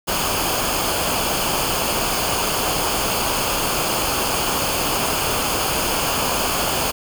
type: noise with comb filter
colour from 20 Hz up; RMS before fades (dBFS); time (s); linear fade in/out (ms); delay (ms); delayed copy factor
pink; -21; 0.07-6.92; 20; 0.52; -0.6
effects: none